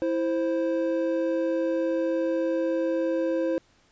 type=tone pair together; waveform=triangle; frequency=329.6 / 523.8 Hz; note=E4 / C5; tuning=0 / +2 cents; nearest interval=minor sixth; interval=802 cents; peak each=-24 dBFS; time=0.02-3.58 s; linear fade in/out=0 ms; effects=pink hiss -62 dBFS RMS until 3.91 s + resampled to 16000 Hz